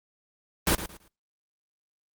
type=noise with echo; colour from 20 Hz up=pink; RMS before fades=-22 dBFS; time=0.67-0.75 s; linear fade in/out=2 ms; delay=110 ms; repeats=3; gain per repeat=-12 dB; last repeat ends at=1.08 s; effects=noise-tail reverb RT60 0.3 s tail -26 dB re dry + Opus 24 kbps